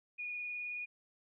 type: tone with vibrato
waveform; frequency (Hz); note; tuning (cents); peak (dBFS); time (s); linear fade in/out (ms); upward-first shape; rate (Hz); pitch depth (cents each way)
sine; 2451; D#7; -27; -38; 0.18-0.86; 20; sine; 19; 13
effects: none